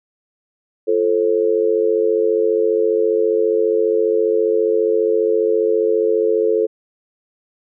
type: tone with amplitude modulation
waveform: sine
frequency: 440 Hz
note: A4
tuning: in tune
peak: -9 dBFS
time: 0.87-6.67 s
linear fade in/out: 20 ms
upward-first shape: sine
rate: 94.8 Hz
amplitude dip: 95%
effects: none